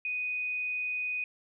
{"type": "tone", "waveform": "sine", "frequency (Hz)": 2489, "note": "D#7", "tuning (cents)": 0, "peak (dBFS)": -30, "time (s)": [0.05, 1.24], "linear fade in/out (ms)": 2, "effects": []}